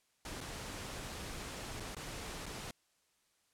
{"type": "noise with dropouts", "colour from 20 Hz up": "pink", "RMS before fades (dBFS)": -44, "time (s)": [0.25, 2.71], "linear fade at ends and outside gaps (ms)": 2, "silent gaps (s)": [[0.406, 0.411], [1.8, 1.804], [1.949, 1.966], [2.458, 2.463]], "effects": ["white hiss -75 dBFS RMS until 3.53 s", "low-pass 10000 Hz 12 dB/octave"]}